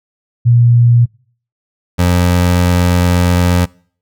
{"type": "tone pair in turn", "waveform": ["sine", "25% pulse"], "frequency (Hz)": [119.3, 88.53], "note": ["A#2", "F2"], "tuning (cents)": [41, 24], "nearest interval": "perfect fourth", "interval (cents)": 517, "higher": "first", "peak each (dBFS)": -5, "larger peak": "neither", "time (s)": [[0.45, 1.06], [1.98, 3.66]], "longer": "second", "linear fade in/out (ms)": 20, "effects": ["noise-tail reverb RT60 0.5 s tail -25 dB re dry"]}